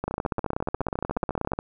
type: two click trains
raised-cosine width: 1 ms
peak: -12 / -14 dBFS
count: 25 / 23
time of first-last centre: 0.08-1.535 / 0.04-1.589 s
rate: 16.5 / 14.2 Hz
effects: none